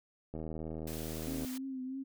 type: click train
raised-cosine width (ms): 2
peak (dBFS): -28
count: 89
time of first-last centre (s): 0.34-1.447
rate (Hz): 79.5
type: high-pass noise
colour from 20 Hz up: white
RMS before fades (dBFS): -47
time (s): 0.87-1.58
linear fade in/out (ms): 5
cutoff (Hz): 460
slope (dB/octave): 96
type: tone with vibrato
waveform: sine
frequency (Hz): 262.4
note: C4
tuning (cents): +5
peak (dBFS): -37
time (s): 1.26-2.04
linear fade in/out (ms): 20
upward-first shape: triangle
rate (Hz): 3.1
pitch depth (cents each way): 56
effects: none